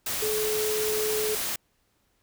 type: tone in noise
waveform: sine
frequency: 429 Hz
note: A4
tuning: 44 cents flat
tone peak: -26 dBFS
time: 0.22-1.35 s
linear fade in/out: 5 ms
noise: white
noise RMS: -30 dBFS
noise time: 0.06-1.56 s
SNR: +1 dB
effects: pink hiss -70 dBFS RMS until 2.22 s